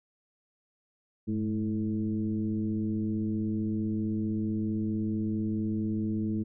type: tone with frequency modulation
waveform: sine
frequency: 214.2 Hz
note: A3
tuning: 46 cents flat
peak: -27 dBFS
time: 1.27-6.44 s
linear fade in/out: 20 ms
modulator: 111 Hz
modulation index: 1
effects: none